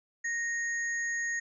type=tone pair together; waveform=sine; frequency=1864.7 / 6645 Hz; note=A#6 / G#8; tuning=0 / 0 cents; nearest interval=octave + minor seventh; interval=2200 cents; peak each=-30 / -39 dBFS; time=0.24-1.4 s; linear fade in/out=10 ms; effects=none